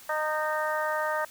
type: harmonic tone with a mistuned harmonic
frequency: 307.5 Hz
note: D#4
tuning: 20 cents flat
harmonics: 2 / 3 / 4 / 5 / 6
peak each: -30 / -32 / -33 / -34 / -35 dBFS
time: 0.09-1.25 s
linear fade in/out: 5 ms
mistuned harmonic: 5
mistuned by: +17 cents
effects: white hiss -50 dBFS RMS until 1.3 s